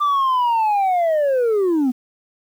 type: linear sweep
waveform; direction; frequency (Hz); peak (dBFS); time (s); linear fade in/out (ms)
sine; down; 1188 to 240.2; -12; 0-1.92; 20
effects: tanh soft clip ceiling -14 dBFS + 8-bit